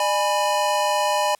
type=chord; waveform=square; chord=G# diminished; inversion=second; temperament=equal with one note detuned; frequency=601.4 / 830.6 / 987.8 Hz; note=D5 / G#5 / B5; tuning=+41 / 0 / 0 cents; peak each=-24 dBFS; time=0-1.35 s; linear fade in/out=2 ms; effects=white hiss -60 dBFS RMS until 1.39 s + low-pass 12000 Hz 12 dB/octave